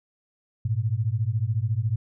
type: beating tone pair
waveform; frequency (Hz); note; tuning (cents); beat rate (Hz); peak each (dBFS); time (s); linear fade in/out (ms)
sine; 103.83 / 117.83; G#2 / A#2; 0 / +19; 14; -25; 0.65-1.96; 5
effects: none